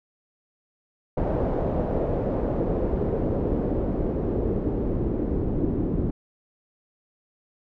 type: noise with low-pass filter sweep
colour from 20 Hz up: pink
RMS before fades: -25 dBFS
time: 1.17-6.11 s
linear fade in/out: 5 ms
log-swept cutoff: 600 to 330 Hz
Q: 1.8
effects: none